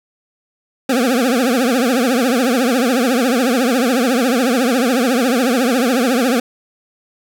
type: tone with vibrato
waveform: 25% pulse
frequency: 248.9 Hz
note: B3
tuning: 14 cents sharp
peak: -9 dBFS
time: 0.89-6.4 s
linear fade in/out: 5 ms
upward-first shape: triangle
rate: 14 Hz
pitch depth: 200 cents each way
effects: none